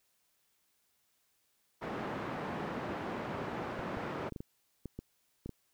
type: band-pass noise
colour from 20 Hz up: pink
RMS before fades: -39 dBFS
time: 1.81-4.3 s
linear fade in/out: 20 ms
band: 160 to 1500 Hz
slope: 12 dB/octave
type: clicks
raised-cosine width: 3 ms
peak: -28 dBFS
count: 9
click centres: 3.792 / 3.971 / 4.323 / 4.362 / 4.405 / 4.857 / 4.99 / 5.46 / 5.493 s
effects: white hiss -75 dBFS RMS until 5.73 s